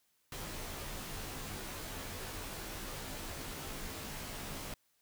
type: noise with comb filter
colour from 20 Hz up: pink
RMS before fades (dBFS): -43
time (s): 0.32-4.74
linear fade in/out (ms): 2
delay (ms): 17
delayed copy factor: -0.95
effects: white hiss -75 dBFS RMS until 5.01 s